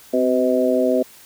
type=harmonic tone with a mistuned harmonic; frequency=126.6 Hz; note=B2; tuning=43 cents sharp; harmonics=2 / 3 / 4 / 5; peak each=-20 / -22 / -20 / -20 dBFS; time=0.13-1.03 s; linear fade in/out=10 ms; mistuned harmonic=2; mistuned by=+35 cents; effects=white hiss -46 dBFS RMS until 1.25 s